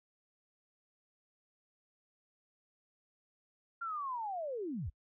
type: linear sweep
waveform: sine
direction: down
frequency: 1400 to 53.1 Hz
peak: -36 dBFS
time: 3.81-4.9 s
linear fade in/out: 10 ms
effects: noise-tail reverb RT60 0.1 s tail -25 dB re dry